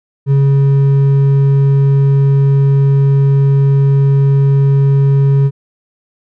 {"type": "tone with hard clipping", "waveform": "triangle", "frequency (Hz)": 138.3, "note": "C#3", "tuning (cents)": -4, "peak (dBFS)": -8, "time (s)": [0.26, 5.51], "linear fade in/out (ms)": 50, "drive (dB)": 8, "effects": []}